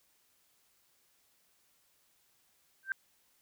sine tone with exponential growth, 1566 Hz, G6, 2 cents flat, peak -26 dBFS, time 2.83-2.92 s, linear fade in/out 1 ms, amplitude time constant 19 ms, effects white hiss -71 dBFS RMS until 3.41 s

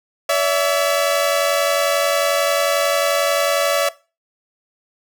sawtooth tone pair together, 570.8 / 662 Hz, D5 / E5, -49 / +7 cents, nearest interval minor third, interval 256 cents, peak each -14 dBFS, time 0.29-3.89 s, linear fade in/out 5 ms, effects noise-tail reverb RT60 0.3 s tail -19 dB re dry

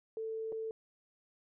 sine tone with dropouts, 444.1 Hz, A4, 16 cents sharp, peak -36 dBFS, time 0.17-0.71 s, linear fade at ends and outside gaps 1 ms, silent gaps 0.521-0.525 s, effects none

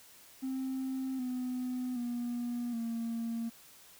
triangle tone with pitch steps, 263.1 / 251.7 / 240.7 / 230.2 Hz, C4 / B3 / B3 / A#3, +10 / +33 / -44 / -22 cents, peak -30 dBFS, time 0.42-3.5 s, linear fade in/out 20 ms, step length 770 ms, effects tanh soft clip ceiling -29 dBFS + white hiss -57 dBFS RMS until 3.99 s

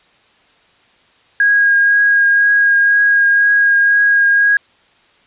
sine tone with vibrato, 1636 Hz, G#6, 26 cents flat, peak -8 dBFS, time 1.4-4.57 s, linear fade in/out 2 ms, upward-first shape triangle, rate 2 Hz, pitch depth 14 cents each way, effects white hiss -52 dBFS RMS until 5.26 s + resampled to 8000 Hz

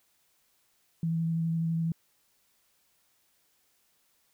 sine tone with vibrato, 164.4 Hz, E3, 4 cents flat, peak -26 dBFS, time 1.03-1.92 s, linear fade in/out 2 ms, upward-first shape square, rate 12 Hz, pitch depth 10 cents each way, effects white hiss -70 dBFS RMS until 4.33 s

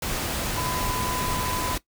sine tone in noise, 1003 Hz, B5, 26 cents sharp, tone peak -30 dBFS, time 0.57-1.75 s, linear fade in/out 5 ms, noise pink, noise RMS -28 dBFS, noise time 0.02-1.78 s, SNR -5 dB, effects noise-tail reverb RT60 0.1 s tail -18 dB re dry

